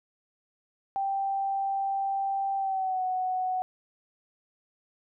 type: tone with pitch glide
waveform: sine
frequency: 784 to 741.7 Hz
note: G5 to F#5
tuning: 0 to +4 cents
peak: -26 dBFS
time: 0.96-3.62 s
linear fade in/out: 0 ms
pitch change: -96 cents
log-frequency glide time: 2.57-3.02 s
effects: none